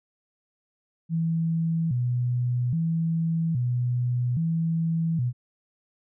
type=tone with vibrato; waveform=sine; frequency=142.2 Hz; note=C#3; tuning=45 cents sharp; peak=-22 dBFS; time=1.09-5.33 s; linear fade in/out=50 ms; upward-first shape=square; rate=0.61 Hz; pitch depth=250 cents each way; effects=none